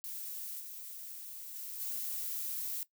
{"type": "noise with level steps", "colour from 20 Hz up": "violet", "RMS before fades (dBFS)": [-42, -46, -43, -38], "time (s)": [0.04, 2.83], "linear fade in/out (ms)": 0, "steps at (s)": [0.59, 1.54, 1.79], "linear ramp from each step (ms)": 20, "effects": ["noise-tail reverb RT60 0.1 s tail -17 dB re dry"]}